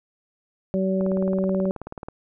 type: harmonic tone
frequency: 190 Hz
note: F#3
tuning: 46 cents sharp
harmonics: 1 / 2 / 3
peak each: -22 / -27 / -26 dBFS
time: 0.74-1.71 s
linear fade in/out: 0 ms
type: click train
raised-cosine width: 1 ms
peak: -20 dBFS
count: 21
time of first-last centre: 1.01-2.085 s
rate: 18.6 Hz
effects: none